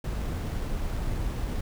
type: noise with sample-and-hold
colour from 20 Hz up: brown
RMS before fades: -30 dBFS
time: 0.04-1.61 s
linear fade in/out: 5 ms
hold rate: 8820 Hz
effects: none